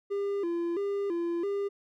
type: tone with vibrato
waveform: triangle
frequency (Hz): 370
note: F#4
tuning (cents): 0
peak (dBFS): -26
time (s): 0.1-1.69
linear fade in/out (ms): 20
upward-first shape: square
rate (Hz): 1.5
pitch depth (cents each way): 140
effects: none